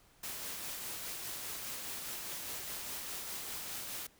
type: noise with tremolo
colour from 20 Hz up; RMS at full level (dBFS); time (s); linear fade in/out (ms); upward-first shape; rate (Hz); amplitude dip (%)
white; -41; 0.23-4.07; 5; sine; 4.9; 25
effects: pink hiss -65 dBFS RMS until 4.19 s